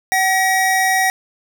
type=tone pair together; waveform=square; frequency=757 / 1907.5 Hz; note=F#5 / A#6; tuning=+39 / +39 cents; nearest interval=octave + major third; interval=1600 cents; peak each=-17 dBFS; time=0.12-1.1 s; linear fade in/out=0 ms; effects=none